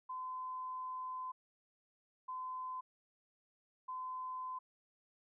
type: tone bursts at uneven times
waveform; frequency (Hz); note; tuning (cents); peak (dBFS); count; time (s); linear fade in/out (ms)
sine; 1023; C6; -39; -40; 3; 0.09-1.32 / 2.28-2.81 / 3.88-4.59; 10
effects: none